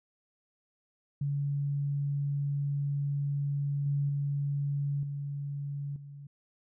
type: tone with level steps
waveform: sine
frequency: 142.1 Hz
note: C#3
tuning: 43 cents sharp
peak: -28 / -26 / -28 / -33 / -43 dBFS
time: 1.21-6.27 s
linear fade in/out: 5 ms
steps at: 3.86 / 4.09 / 5.03 / 5.96 s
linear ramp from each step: 2 ms
effects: none